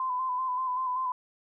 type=tone with vibrato; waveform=sine; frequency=1019 Hz; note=C6; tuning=46 cents flat; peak=-27 dBFS; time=0-1.12 s; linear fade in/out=2 ms; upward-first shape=square; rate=5.2 Hz; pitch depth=32 cents each way; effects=none